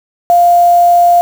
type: tone with quantisation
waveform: sine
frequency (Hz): 698.5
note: F5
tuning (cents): 0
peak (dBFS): -4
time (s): 0.3-1.21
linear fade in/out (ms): 0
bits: 4
effects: none